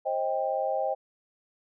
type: tone cluster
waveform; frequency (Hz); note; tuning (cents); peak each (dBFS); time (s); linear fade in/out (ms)
sine; 530 / 628 / 790; C5 / D#5 / G5; +22 / +16 / +13; -30; 0.05-0.95; 20
effects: none